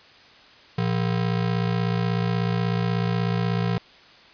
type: ring-modulated tone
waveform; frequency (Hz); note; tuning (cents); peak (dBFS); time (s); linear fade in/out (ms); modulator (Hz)
square; 145.7; D3; -13; -19; 0.78-3.78; 0; 28.2
effects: white hiss -50 dBFS RMS until 4.33 s + resampled to 11025 Hz